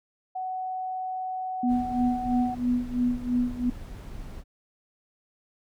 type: tone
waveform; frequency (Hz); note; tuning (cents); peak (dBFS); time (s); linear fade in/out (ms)
sine; 746; F#5; +14; -29; 0.35-2.55; 10
type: tone with tremolo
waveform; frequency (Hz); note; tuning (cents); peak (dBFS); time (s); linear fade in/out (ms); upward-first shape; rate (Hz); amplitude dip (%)
sine; 245.6; B3; -9; -20; 1.63-3.7; 5; sine; 3; 85
type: noise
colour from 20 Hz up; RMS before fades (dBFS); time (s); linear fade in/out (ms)
brown; -39; 1.67-4.44; 50
effects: none